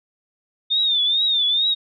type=tone with vibrato; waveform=sine; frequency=3620 Hz; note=A7; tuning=48 cents sharp; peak=-16 dBFS; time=0.7-1.75 s; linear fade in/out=20 ms; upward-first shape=triangle; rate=2.3 Hz; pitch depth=120 cents each way; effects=none